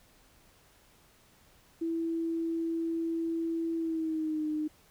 sine tone with pitch glide, 330 to 306.1 Hz, E4 to D#4, +2 to -28 cents, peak -29 dBFS, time 1.81-4.68 s, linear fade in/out 10 ms, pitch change -130 cents, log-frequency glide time 3.76-4.46 s, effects pink hiss -62 dBFS RMS until 4.9 s

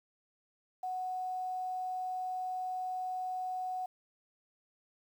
sine tone with quantisation, 740 Hz, F#5, in tune, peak -34 dBFS, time 0.83-3.86 s, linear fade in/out 5 ms, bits 10, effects none

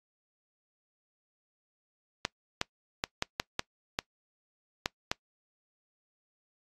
clicks, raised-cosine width 0.2 ms, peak -10 dBFS, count 9, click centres 2.251 / 2.614 / 3.039 / 3.224 / 3.399 / 3.594 / 3.989 / 4.859 / 5.115 s, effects noise-tail reverb RT60 0.1 s tail -24 dB re dry + AAC 32 kbps

